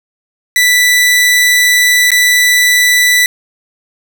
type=tone with dropouts; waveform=sawtooth; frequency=1975.5 Hz; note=B6; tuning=in tune; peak=-3 dBFS; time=0.56-3.26 s; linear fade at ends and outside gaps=1 ms; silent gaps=2.105-2.117 s; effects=none